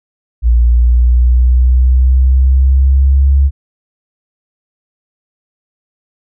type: exponential sweep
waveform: sine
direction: up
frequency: 58.27 to 69.4 Hz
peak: -5 dBFS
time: 0.42-3.51 s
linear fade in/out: 50 ms
effects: none